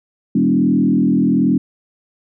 sine tone with frequency modulation, 239.4 Hz, A#3, 46 cents sharp, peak -11 dBFS, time 0.35-1.58 s, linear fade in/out 5 ms, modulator 41.1 Hz, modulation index 1.6, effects none

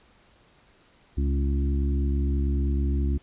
harmonic tone with a mistuned harmonic, 69.3 Hz, C#2, in tune, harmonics 1 / 2 / 3 / 4 / 5, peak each -22 / -34 / -34 / -34 / -37 dBFS, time 1.17-3.18 s, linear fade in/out 10 ms, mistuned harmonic 3, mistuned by +26 cents, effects pink hiss -59 dBFS RMS until 3.22 s + resampled to 8000 Hz

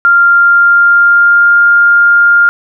sine tone with pitch glide, 1393 to 1405.1 Hz, F6 to F6, -5 to +10 cents, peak -3 dBFS, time 0.05-2.49 s, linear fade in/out 0 ms, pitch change +15 cents, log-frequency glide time 0.25-1.64 s, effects none

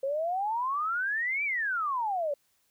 sine exponential two-way sweep, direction up then down, 528 to 2373 to 553 Hz, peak -27 dBFS, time 0.03-2.34 s, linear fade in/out 5 ms, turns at 1.44 s, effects white hiss -71 dBFS RMS until 2.7 s

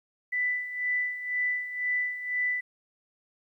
sine tone with tremolo, 1987 Hz, B6, 10 cents sharp, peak -24 dBFS, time 0.32-2.61 s, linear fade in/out 10 ms, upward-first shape sine, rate 2 Hz, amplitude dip 70%, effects 11-bit

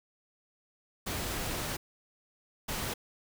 pink noise bursts at uneven times, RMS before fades -35 dBFS, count 2, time 1.06-1.77 / 2.68-2.94 s, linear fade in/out 10 ms, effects none

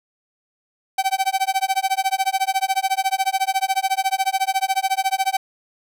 45% pulse tone with tremolo, 770 Hz, G5, 31 cents flat, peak -15 dBFS, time 0.98-5.37 s, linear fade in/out 5 ms, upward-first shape sine, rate 14 Hz, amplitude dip 100%, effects none

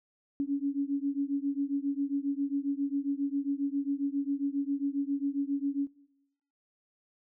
sine beating tone pair, 277.2 / 284.6 Hz, C#4 / C#4, 0 / +46 cents, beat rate 7.4 Hz, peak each -31 dBFS, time 0.4-5.87 s, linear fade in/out 0 ms, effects noise-tail reverb RT60 0.8 s tail -19 dB re dry

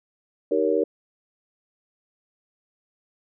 sine chord, Eb dominant seventh, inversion none, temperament just, 311.1 / 388.9 / 466.7 / 560 Hz, Eb4 / G4 / Bb4 / Db5, 0 / -14 / +2 / +18 cents, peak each -26 / -25 / -22 / -26 dBFS, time 0.51-0.84 s, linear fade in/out 5 ms, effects none

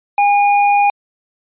square tone, 814 Hz, G#5, 35 cents flat, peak -10 dBFS, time 0.18-0.9 s, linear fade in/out 2 ms, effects resampled to 8000 Hz

